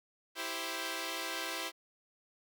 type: chord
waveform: 5% pulse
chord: C major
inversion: first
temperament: equal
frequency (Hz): 329.6 / 392 / 523.3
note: E4 / G4 / C5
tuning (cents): 0 / 0 / 0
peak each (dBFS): -28 / -31 / -29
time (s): 0.35-1.72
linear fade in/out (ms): 50
effects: none